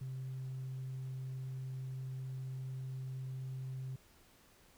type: tone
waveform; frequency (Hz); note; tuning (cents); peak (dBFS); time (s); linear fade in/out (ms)
sine; 130.81; C3; 0; -38; 0.01-3.96; 5
effects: tanh soft clip ceiling -37 dBFS + pink hiss -65 dBFS RMS until 4.77 s